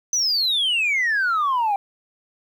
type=exponential sweep; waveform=sine; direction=down; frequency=6140 to 780 Hz; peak=-16 dBFS; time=0.13-1.76 s; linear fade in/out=2 ms; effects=tanh soft clip ceiling -16 dBFS + 9-bit